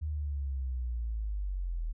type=linear sweep; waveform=sine; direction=down; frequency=77.78 to 38.89 Hz; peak=-31 dBFS; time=0.01-1.93 s; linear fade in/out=20 ms; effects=none

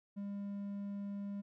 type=tone; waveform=triangle; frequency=201 Hz; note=G3; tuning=44 cents sharp; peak=-37 dBFS; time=0.16-1.42 s; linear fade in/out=20 ms; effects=none

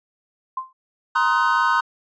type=tone with exponential decay; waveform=sine; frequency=1044 Hz; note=C6; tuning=4 cents flat; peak=-20 dBFS; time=0.57-0.73 s; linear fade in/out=5 ms; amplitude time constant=34 ms
type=chord; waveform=triangle; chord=C half-diminished seventh; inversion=third; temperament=just; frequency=941.9 / 1046.5 / 1255.8 / 1507 Hz; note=Bb5 / C6 / Eb6 / Gb6; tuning=+18 / 0 / +16 / +31 cents; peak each=-20 dBFS; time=1.15-1.81 s; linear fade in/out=10 ms
effects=resampled to 16000 Hz

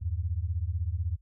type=beating tone pair; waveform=sine; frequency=79 / 95 Hz; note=D#2 / F#2; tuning=+27 / +46 cents; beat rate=16 Hz; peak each=-30 / -31 dBFS; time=0.01-1.17 s; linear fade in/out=20 ms; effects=added 50 Hz sine -58 dBFS peak until 1.21 s

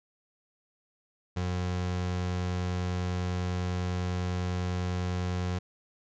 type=tone; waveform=30% pulse; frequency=90 Hz; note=F#2; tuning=47 cents flat; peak=-26 dBFS; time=1.36-5.59 s; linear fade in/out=10 ms; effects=resampled to 16000 Hz

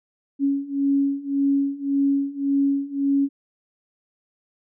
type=beating tone pair; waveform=sine; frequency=277.2 / 279 Hz; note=C#4 / C#4; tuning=0 / +11 cents; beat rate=1.8 Hz; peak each=-23 / -21 dBFS; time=0.39-3.29 s; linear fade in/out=50 ms; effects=none

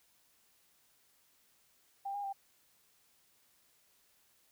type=tone with pitch steps; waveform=sine; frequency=792 / 812 / 788 Hz; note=G5 / G#5 / G5; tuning=+18 / -39 / +9 cents; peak=-36 dBFS; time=2.05-2.329 s; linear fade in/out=10 ms; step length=93 ms; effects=white hiss -70 dBFS RMS until 4.51 s

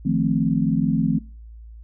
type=chord; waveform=sine; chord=F dominant seventh; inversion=third; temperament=equal; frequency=155.56 / 174.61 / 220 / 261.6 Hz; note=Eb3 / F3 / A3 / C4; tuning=0 / 0 / 0 / 0 cents; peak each=-23 dBFS; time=0.05-1.19 s; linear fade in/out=10 ms; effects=noise-tail reverb RT60 0.4 s tail -23 dB re dry + added 56 Hz sine -38 dBFS peak until 1.83 s

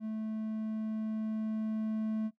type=tone with level ramp; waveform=triangle; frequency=218.2 Hz; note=A3; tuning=14 cents flat; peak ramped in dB=-32 to -28 dBFS; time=0-2.31 s; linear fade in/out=50 ms; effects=noise-tail reverb RT60 0.1 s tail -17 dB re dry

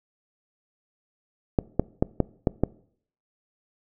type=clicks; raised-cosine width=2 ms; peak=-6 dBFS; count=6; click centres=1.588 / 1.796 / 2.025 / 2.203 / 2.472 / 2.636 s; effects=noise-tail reverb RT60 0.6 s tail -22 dB re dry

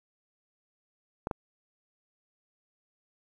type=clicks; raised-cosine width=1 ms; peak=-17 dBFS; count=2; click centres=1.271 / 1.312 s; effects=9-bit

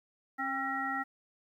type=harmonic tone with a mistuned harmonic; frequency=271 Hz; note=C#4; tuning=39 cents flat; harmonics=1 / 3 / 5 / 7; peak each=-40 / -37 / -36 / -36 dBFS; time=0.38-1.04 s; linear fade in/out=20 ms; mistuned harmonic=3; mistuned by=-42 cents; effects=11-bit

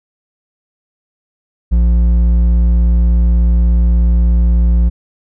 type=tone with hard clipping; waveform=sine; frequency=58.27 Hz; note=A#1; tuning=in tune; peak=-9 dBFS; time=1.71-4.9 s; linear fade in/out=20 ms; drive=6 dB; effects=none

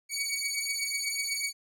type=beating tone pair; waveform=15% pulse; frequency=2249 / 2257.1 Hz; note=C#7 / C#7; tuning=+24 / +31 cents; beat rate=8.1 Hz; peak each=-26 / -26 dBFS; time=0.09-1.53 s; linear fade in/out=50 ms; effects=none

